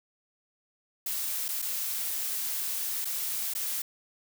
blue noise with dropouts, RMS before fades -32 dBFS, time 1.06-3.82 s, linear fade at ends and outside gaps 5 ms, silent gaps 1.483-1.487 / 1.619-1.623 / 3.047-3.053 / 3.538-3.55 s, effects none

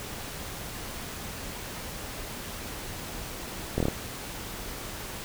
slowing click train, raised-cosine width 2 ms, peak -12 dBFS, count 5, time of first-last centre 3.78-3.884 s, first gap 23 ms, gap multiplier 1.08, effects pink hiss -38 dBFS RMS until 5.24 s

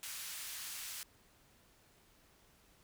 white band-pass noise, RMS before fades -45 dBFS, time 0.03-1.03 s, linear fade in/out 0 ms, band 1400 to 13000 Hz, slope 12 dB/octave, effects pink hiss -67 dBFS RMS until 2.83 s

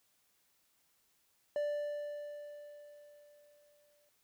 triangle tone with exponential decay, 587.3 Hz, D5, in tune, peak -29 dBFS, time 1.56-4.09 s, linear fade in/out 1 ms, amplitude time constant 550 ms, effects white hiss -74 dBFS RMS until 4.23 s

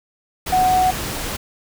sine tone in noise, 740 Hz, F#5, in tune, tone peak -13 dBFS, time 0.52-0.91 s, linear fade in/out 10 ms, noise pink, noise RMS -26 dBFS, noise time 0.46-1.37 s, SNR +10 dB, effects none

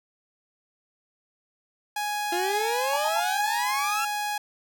sawtooth tone, 832 Hz, G#5, 3 cents sharp, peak -23 dBFS, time 1.96-4.38 s, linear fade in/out 5 ms
30% pulse exponential sweep, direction up, 342.4 to 1376 Hz, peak -24 dBFS, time 2.32-4.05 s, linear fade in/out 5 ms
sine tone bursts, 880 Hz, A5, in tune, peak -25 dBFS, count 3, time 2.93-3.198 s, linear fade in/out 2 ms, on 38 ms, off 77 ms
effects none

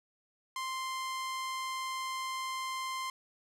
sawtooth tone, 1046.5 Hz, C6, in tune, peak -31 dBFS, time 0.56-3.1 s, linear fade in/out 2 ms, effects low-pass 11000 Hz 12 dB/octave + 12-bit

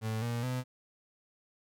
35% pulse tone with pitch steps, 110.4 / 118.32 / 126.82 Hz, A2 / A#2 / B2, +6 / +26 / +46 cents, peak -30 dBFS, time 0.01-0.64 s, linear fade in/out 50 ms, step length 210 ms, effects none

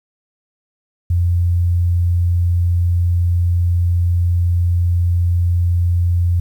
sine tone, 87.2 Hz, F2, 2 cents flat, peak -12 dBFS, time 1.1-6.4 s, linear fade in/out 5 ms, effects 8-bit

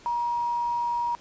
sine tone with quantisation, 952 Hz, A#5, 36 cents sharp, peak -24 dBFS, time 0.06-1.15 s, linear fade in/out 0 ms, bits 8, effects pink hiss -52 dBFS RMS until 1.2 s + resampled to 16000 Hz

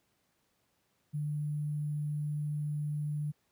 sine tone with sample-and-hold, 148.8 Hz, D3, 23 cents sharp, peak -31 dBFS, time 1.13-3.32 s, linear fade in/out 20 ms, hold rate 11025 Hz, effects pink hiss -75 dBFS RMS until 3.51 s + high-pass 80 Hz 12 dB/octave

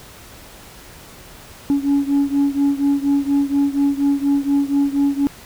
sine beating tone pair, 280 / 284.2 Hz, C#4 / C#4, +18 / +43 cents, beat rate 4.2 Hz, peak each -15 / -17 dBFS, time 1.7-5.27 s, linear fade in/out 0 ms, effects tanh soft clip ceiling -11 dBFS + pink hiss -41 dBFS RMS until 5.45 s

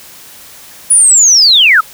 sine linear sweep, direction down, 10000 to 1200 Hz, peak -3 dBFS, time 0.9-1.81 s, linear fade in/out 10 ms, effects white hiss -35 dBFS RMS until 1.93 s

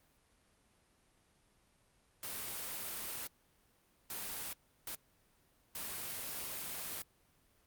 white noise bursts at uneven times, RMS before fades -42 dBFS, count 4, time 2.23-3.27 / 4.1-4.53 / 4.87-4.95 / 5.75-7.02 s, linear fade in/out 2 ms, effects pink hiss -71 dBFS RMS until 7.66 s + Opus 32 kbps

